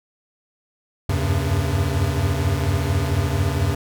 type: tone cluster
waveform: square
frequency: 79.2 / 93 / 97.3 / 134.8 Hz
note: D#2 / F#2 / G2 / C#3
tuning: +31 / +9 / -12 / -48 cents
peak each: -25 dBFS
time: 1.09-3.75 s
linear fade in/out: 5 ms
effects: none